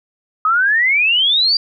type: exponential sweep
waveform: sine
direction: up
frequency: 1244.5 to 4775 Hz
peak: -11 dBFS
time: 0.45-1.57 s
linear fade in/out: 2 ms
effects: none